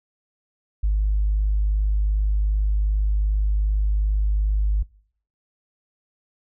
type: tone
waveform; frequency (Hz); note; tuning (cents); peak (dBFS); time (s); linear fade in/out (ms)
sine; 51.3; G#1; -21; -16; 0.83-4.83; 10
effects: noise-tail reverb RT60 0.6 s tail -24 dB re dry + tanh soft clip ceiling -13 dBFS